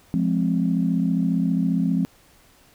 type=chord; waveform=sine; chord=F minor; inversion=none; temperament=just; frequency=174.61 / 209.5 / 261.9 Hz; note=F3 / Ab3 / C4; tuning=0 / +15 / +2 cents; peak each=-21 / -24 / -23 dBFS; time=0.14-2.05 s; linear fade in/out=0 ms; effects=tanh soft clip ceiling -9 dBFS + pink hiss -55 dBFS RMS until 2.74 s